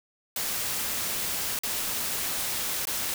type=noise with dropouts; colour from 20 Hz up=white; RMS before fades=-30 dBFS; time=0.36-3.14 s; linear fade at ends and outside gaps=2 ms; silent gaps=1.59-1.634 / 2.854-2.871 s; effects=none